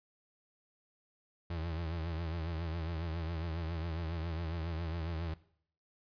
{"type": "tone with vibrato", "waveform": "35% pulse", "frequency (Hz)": 82.41, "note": "E2", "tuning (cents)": 0, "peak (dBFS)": -34, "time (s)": [1.5, 5.34], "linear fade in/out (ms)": 5, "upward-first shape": "triangle", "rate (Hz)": 7.3, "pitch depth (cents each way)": 100, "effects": ["noise-tail reverb RT60 0.6 s tail -18 dB re dry", "resampled to 11025 Hz"]}